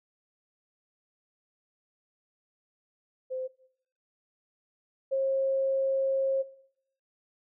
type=tone pair in turn; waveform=sine; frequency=517 / 537.6 Hz; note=C5 / C5; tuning=-21 / +47 cents; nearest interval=minor second; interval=68 cents; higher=second; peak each=-31 / -24 dBFS; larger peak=second; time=3.3-3.48 / 5.11-6.43 s; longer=second; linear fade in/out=20 ms; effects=noise-tail reverb RT60 0.7 s tail -19 dB re dry